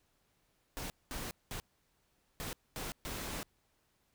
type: noise bursts at uneven times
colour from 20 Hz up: pink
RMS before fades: -41 dBFS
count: 6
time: 0.77-0.9 / 1.11-1.31 / 1.51-1.6 / 2.4-2.53 / 2.76-2.92 / 3.05-3.43 s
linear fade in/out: 0 ms
effects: pink hiss -75 dBFS RMS until 4.14 s